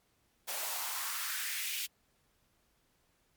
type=noise with high-pass filter sweep; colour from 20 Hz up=white; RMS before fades=-37 dBFS; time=0.47-1.87 s; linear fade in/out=20 ms; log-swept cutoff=580 to 2800 Hz; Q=2.5; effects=pink hiss -73 dBFS RMS until 3.36 s + MP3 96 kbps